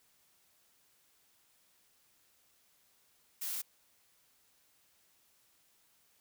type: noise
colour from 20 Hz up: blue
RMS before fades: -38 dBFS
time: 3.41-3.62 s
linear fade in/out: 10 ms
effects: white hiss -70 dBFS RMS until 6.2 s